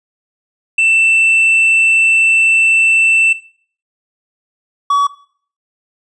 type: tone pair in turn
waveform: triangle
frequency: 2668 / 1134.1 Hz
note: E7 / C#6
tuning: +20 / +39 cents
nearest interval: octave + minor third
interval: 1481 cents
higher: first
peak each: -7 dBFS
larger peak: neither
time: 0.78-3.33 / 4.9-5.07 s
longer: first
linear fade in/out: 5 ms
effects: noise-tail reverb RT60 0.5 s tail -17 dB re dry + resampled to 22050 Hz